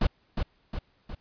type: noise with echo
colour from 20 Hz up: brown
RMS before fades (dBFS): -22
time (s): 0.01-0.07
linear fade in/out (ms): 5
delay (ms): 360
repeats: 3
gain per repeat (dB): -5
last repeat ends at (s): 1.15
effects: pink hiss -67 dBFS RMS until 1.2 s + resampled to 11025 Hz